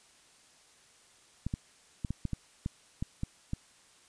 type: clicks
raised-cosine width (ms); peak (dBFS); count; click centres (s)
5; -20; 10; 1.466 / 1.539 / 2.048 / 2.106 / 2.253 / 2.333 / 2.661 / 3.025 / 3.234 / 3.534
effects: white hiss -61 dBFS RMS until 4.08 s + resampled to 22050 Hz